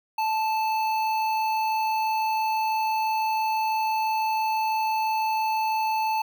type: tone with notch filter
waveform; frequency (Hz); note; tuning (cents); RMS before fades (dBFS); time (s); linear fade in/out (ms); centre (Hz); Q
square; 877; A5; -6; -25; 0.18-6.22; 5; 8300; 0.56
effects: none